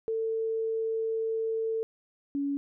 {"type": "tone pair in turn", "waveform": "sine", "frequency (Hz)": [447.2, 281.7], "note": ["A4", "C#4"], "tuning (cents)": [28, 28], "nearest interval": "minor sixth", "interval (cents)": 800, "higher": "first", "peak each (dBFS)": -27, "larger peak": "neither", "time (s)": [[0.08, 1.83], [2.35, 2.57]], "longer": "first", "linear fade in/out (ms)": 0, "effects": []}